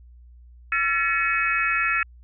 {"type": "tone cluster", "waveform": "sine", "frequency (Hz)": [1354, 1722, 1894, 2230, 2551], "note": ["E6", "A6", "A#6", "C#7", "D#7"], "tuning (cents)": [46, -38, 27, 10, 43], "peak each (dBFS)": [-25, -26, -30, -28, -25], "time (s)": [0.72, 2.03], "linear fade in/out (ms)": 2, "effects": ["added 60 Hz sine -45 dBFS peak until 2.23 s"]}